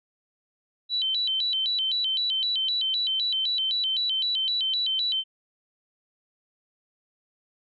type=tone with vibrato; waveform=sine; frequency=3490 Hz; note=A7; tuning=15 cents flat; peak=-23 dBFS; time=0.89-5.24 s; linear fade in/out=50 ms; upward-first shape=square; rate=3.9 Hz; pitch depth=210 cents each way; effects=none